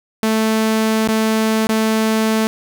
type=tone with dropouts; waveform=sawtooth; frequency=220 Hz; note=A3; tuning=in tune; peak=-10 dBFS; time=0.23-2.47 s; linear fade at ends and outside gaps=0 ms; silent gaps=1.075-1.087 / 1.669-1.692 s; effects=8-bit